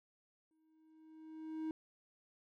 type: tone with exponential growth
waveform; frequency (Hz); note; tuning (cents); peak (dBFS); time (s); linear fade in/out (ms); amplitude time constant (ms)
triangle; 316; D#4; +27; -34; 0.51-1.71; 1; 260
effects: none